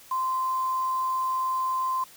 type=tone with quantisation; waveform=sine; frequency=1039 Hz; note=C6; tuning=12 cents flat; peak=-24 dBFS; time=0.11-2.04 s; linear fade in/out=5 ms; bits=7; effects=white hiss -51 dBFS RMS until 2.16 s